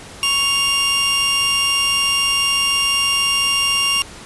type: tone pair together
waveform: sawtooth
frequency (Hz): 1108.8 / 2794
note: C#6 / F7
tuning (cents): 0 / 0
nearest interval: octave + major third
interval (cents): 1600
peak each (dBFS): -20 / -12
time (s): 0.23-4.02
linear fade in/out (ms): 0
effects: pink hiss -37 dBFS RMS until 4.25 s + resampled to 24000 Hz